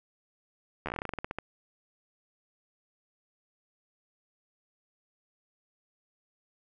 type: slowing click train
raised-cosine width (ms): 0.5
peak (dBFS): -19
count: 16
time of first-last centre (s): 0.86-1.386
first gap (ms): 12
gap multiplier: 1.14
effects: none